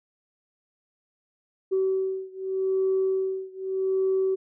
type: beating tone pair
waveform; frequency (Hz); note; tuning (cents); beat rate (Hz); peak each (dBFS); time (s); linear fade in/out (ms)
sine; 380.5 / 381.33; F#4 / G4; +48 / -48; 0.83; -25 / -26; 1.71-4.36; 20
effects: tanh soft clip ceiling -16 dBFS